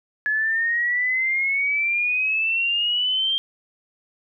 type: exponential sweep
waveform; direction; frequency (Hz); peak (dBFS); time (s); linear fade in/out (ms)
sine; up; 1702 to 3193; -19; 0.26-3.38; 0
effects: none